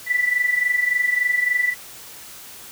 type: tone with amplitude modulation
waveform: sine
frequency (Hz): 1975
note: B6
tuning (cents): 0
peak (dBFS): -14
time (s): 0.06-1.75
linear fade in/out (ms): 50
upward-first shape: sine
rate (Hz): 23.5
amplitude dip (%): 70
effects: white hiss -40 dBFS RMS until 2.71 s